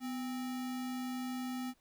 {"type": "tone with sample-and-hold", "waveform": "sine", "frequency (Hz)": 251.1, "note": "B3", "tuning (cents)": 29, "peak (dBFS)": -36, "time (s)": [0, 1.74], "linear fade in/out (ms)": 50, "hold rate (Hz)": 1050, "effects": ["pink hiss -73 dBFS RMS until 1.8 s"]}